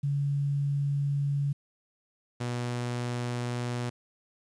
sine / sawtooth tone pair in turn, 141.7 / 121.66 Hz, C#3 / B2, +38 / -26 cents, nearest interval minor third, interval 264 cents, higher first, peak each -25 / -26 dBFS, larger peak first, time 0.03-1.53 / 2.4-3.9 s, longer neither, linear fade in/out 10 ms, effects resampled to 22050 Hz + 10-bit

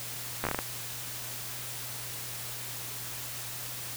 slowing click train, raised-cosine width 0.5 ms, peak -14 dBFS, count 7, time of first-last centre 0.44-0.589 s, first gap 12 ms, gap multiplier 1.29, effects added 120 Hz sine -47 dBFS peak until 3.96 s + white hiss -39 dBFS RMS until 3.96 s

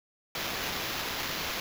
white noise with sample-and-hold, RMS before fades -34 dBFS, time 0.35-1.6 s, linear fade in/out 2 ms, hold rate 8820 Hz, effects none

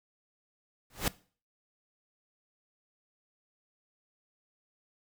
pink noise with exponential growth, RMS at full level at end -25 dBFS, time 0.9-1.08 s, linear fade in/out 2 ms, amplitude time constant 37 ms, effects noise-tail reverb RT60 0.4 s tail -20 dB re dry

